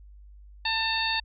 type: harmonic tone with a mistuned harmonic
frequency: 894 Hz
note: A5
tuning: 27 cents sharp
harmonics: 1 / 2 / 3 / 4 / 5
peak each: -31 / -31 / -31 / -31 / -31 dBFS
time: 0.65-1.2 s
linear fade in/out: 5 ms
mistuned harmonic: 4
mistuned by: +40 cents
effects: added 50 Hz sine -46 dBFS peak until 1.24 s